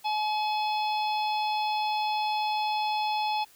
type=harmonic tone; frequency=852 Hz; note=G#5; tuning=44 cents sharp; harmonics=1 / 3 / 4 / 5 / 6; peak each=-26 / -36 / -38 / -40 / -42 dBFS; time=0.04-3.45 s; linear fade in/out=20 ms; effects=white hiss -57 dBFS RMS until 3.55 s